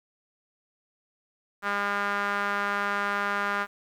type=tone with band-pass filter; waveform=sawtooth; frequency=202.3 Hz; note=G#3; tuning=45 cents flat; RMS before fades=-28 dBFS; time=1.62-3.67 s; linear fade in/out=50 ms; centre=1400 Hz; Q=2.7; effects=9-bit